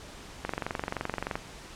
click train, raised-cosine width 0.5 ms, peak -15 dBFS, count 22, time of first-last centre 0.45-1.355 s, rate 23.2 Hz, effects pink hiss -46 dBFS RMS until 1.75 s + low-pass 8000 Hz 12 dB/octave

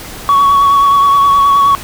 sine tone with vibrato, 1120 Hz, C#6, 18 cents sharp, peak -3 dBFS, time 0.29-1.75 s, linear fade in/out 0 ms, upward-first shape triangle, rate 9.5 Hz, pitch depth 26 cents each way, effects tanh soft clip ceiling -4 dBFS + pink hiss -28 dBFS RMS until 1.83 s

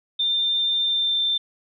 sine tone with pitch glide, 3594 to 3569 Hz, A7 to A7, +36 to +24 cents, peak -19 dBFS, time 0.19-1.38 s, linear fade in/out 10 ms, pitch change -12 cents, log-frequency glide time 0.83-1.21 s, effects none

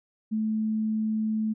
sine tone, 217.7 Hz, A3, 18 cents flat, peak -24 dBFS, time 0.31-1.54 s, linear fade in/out 20 ms, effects none

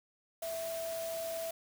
sine tone in noise, 659.3 Hz, E5, in tune, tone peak -36 dBFS, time 0.42-1.51 s, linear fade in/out 5 ms, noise white, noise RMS -45 dBFS, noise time 0.42-1.51 s, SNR +6 dB, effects none

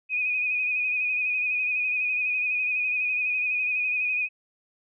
sine tone with vibrato, 2489 Hz, D#7, in tune, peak -23 dBFS, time 0.09-4.29 s, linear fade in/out 50 ms, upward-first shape sine, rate 12 Hz, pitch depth 36 cents each way, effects none

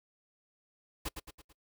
pink noise with echo, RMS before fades -36 dBFS, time 1.05-1.09 s, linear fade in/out 10 ms, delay 110 ms, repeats 4, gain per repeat -6 dB, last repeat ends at 1.53 s, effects noise-tail reverb RT60 0.1 s tail -25 dB re dry

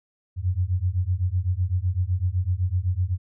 sine beating tone pair, 87.31 / 95.21 Hz, F2 / G2, 0 / -50 cents, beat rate 7.9 Hz, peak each -24 dBFS, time 0.36-3.18 s, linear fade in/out 50 ms, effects none

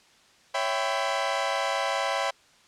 sawtooth chord, C# half-diminished seventh, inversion none, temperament equal with one note detuned, 554.4 / 659.3 / 784 / 1008.5 Hz, C#5 / E5 / G5 / B5, 0 / 0 / 0 / +36 cents, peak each -27 dBFS, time 0.54-2.31 s, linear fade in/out 10 ms, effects white hiss -58 dBFS RMS until 2.67 s + low-pass 6000 Hz 12 dB/octave

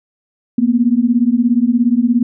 sine beating tone pair, 231 / 248 Hz, A#3 / B3, -16 / +7 cents, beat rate 17 Hz, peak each -13 dBFS, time 0.58-2.23 s, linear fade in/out 5 ms, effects none

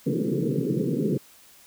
pink band-pass noise, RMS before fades -25 dBFS, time 0.06-1.18 s, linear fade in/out 10 ms, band 130 to 490 Hz, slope 96 dB/octave, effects white hiss -53 dBFS RMS until 1.66 s

